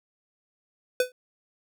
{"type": "tone with exponential decay", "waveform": "square", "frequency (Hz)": 502, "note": "B4", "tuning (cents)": 28, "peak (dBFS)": -17, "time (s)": [1, 1.12], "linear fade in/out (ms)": 2, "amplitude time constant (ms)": 25, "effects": []}